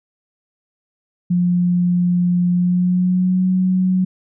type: tone with pitch glide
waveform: sine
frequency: 177.1 to 185.15 Hz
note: F3 to F#3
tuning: +24 to +1 cents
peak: -13 dBFS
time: 1.3-4.05 s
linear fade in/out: 10 ms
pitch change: +77 cents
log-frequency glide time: 2.51-3.46 s
effects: none